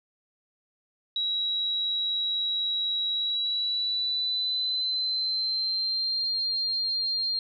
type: tone with pitch glide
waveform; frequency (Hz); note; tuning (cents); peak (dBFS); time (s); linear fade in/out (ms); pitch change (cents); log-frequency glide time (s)
sine; 3872 to 4198; B7 to C8; -35 to +5; -25; 1.16-7.39; 2; +140; 3.12-6.27
effects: none